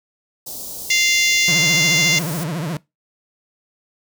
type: band-stop noise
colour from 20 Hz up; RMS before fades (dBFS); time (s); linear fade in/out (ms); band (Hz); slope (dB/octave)
white; -31; 0.46-2.44; 10; 780 to 4400; 24
type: harmonic tone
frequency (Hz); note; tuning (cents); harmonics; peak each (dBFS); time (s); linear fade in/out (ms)
696; F5; -6; 3 / 4 / 5 / 6 / 7 / 8 / 9 / 10; -17 / -21 / -23 / -27 / -25 / -25 / -24 / -25; 0.9-2.19; 5
type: tone with vibrato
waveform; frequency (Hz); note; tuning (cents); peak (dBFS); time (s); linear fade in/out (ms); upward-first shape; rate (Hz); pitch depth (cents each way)
40% pulse; 161.3; E3; -37; -21; 1.48-2.77; 2; triangle; 14; 250
effects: noise-tail reverb RT60 0.2 s tail -21 dB re dry